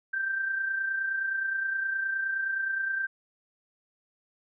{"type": "tone with amplitude modulation", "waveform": "sine", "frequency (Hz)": 1568, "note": "G6", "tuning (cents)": 0, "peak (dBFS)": -25, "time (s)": [0.13, 3.07], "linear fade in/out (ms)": 10, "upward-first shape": "sine", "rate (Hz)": 29.6, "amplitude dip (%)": 45, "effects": []}